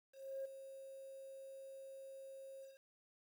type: tone with ADSR envelope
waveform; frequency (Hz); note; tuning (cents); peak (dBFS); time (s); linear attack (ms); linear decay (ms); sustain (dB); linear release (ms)
sine; 539; C#5; -49; -39; 0.12-2.8; 330; 9; -11; 190
effects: tanh soft clip ceiling -37 dBFS + 11-bit